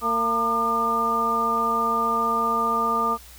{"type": "harmonic tone with a mistuned harmonic", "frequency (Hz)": 228.8, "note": "A#3", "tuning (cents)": -32, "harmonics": [1, 2, 3, 4, 5], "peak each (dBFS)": [-31, -30, -32, -29, -21], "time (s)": [0.01, 3.18], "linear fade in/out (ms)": 50, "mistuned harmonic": 5, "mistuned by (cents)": 86, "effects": ["added 60 Hz sine -47 dBFS peak until 3.38 s", "white hiss -47 dBFS RMS until 3.38 s"]}